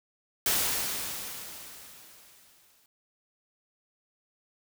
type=noise with exponential decay; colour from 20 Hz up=white; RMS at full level=-25 dBFS; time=0.46-2.86 s; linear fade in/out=2 ms; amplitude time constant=520 ms; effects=none